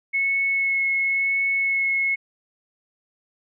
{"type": "tone with vibrato", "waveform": "sine", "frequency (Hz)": 2191, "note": "C#7", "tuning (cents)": -21, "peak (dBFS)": -19, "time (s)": [0.13, 2.16], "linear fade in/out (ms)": 20, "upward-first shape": "sine", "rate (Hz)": 0.95, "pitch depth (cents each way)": 10, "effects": []}